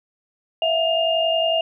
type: tone cluster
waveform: sine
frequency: 656 / 707 / 2820 Hz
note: E5 / F5 / F7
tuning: -9 / +21 / +16 cents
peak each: -19 / -27 / -22 dBFS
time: 0.62-1.61 s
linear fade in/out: 2 ms
effects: none